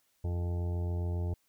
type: harmonic tone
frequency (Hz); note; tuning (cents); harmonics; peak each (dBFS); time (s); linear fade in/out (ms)
87.31; F2; 0; 1 / 2 / 3 / 4 / 5 / 7 / 8 / 9 / 10; -30 / -43 / -52 / -45 / -47 / -50 / -58 / -56 / -56; 0.24-1.34; 5
effects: white hiss -73 dBFS RMS until 1.48 s